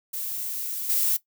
violet noise with level steps, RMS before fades -31 / -23 dBFS, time 0.13-1.17 s, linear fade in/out 10 ms, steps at 0.89 s, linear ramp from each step 10 ms, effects noise-tail reverb RT60 0.1 s tail -17 dB re dry

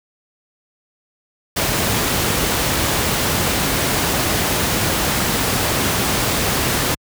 pink noise, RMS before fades -18 dBFS, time 1.56-6.95 s, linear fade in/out 10 ms, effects high-pass 60 Hz 12 dB/octave

